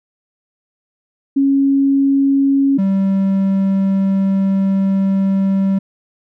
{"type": "tone pair in turn", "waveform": ["sine", "triangle"], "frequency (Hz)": [275.2, 194.01], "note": ["C#4", "G3"], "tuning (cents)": [-12, -18], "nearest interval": "tritone", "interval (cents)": 606, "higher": "first", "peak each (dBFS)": -10, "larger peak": "neither", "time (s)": [[1.36, 2.78], [2.78, 5.79]], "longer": "second", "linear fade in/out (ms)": 10, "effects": []}